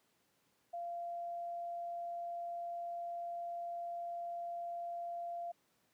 sine tone, 690 Hz, F5, 21 cents flat, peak -39 dBFS, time 0.73-5.52 s, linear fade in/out 10 ms, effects pink hiss -75 dBFS RMS until 5.93 s + high-pass 150 Hz 12 dB/octave

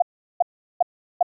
sine tone bursts, 706 Hz, F5, 19 cents sharp, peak -12 dBFS, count 4, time 0-1.228 s, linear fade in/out 5 ms, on 22 ms, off 380 ms, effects none

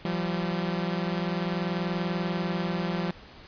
sawtooth tone pair together, 171.3 / 191.66 Hz, F3 / G3, -33 / -39 cents, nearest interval major second, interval 194 cents, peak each -25 / -27 dBFS, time 0.05-3.11 s, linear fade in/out 2 ms, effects pink hiss -49 dBFS RMS until 3.47 s + resampled to 11025 Hz

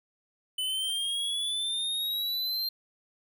square exponential sweep, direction up, 3000 to 4186 Hz, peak -29 dBFS, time 0.58-2.69 s, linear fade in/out 5 ms, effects none

